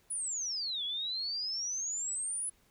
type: exponential two-way sweep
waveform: sine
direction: down then up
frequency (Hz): 10170 to 3322 to 10170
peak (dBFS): -33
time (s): 0.1-2.5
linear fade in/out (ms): 10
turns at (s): 0.84
effects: pink hiss -68 dBFS RMS until 2.7 s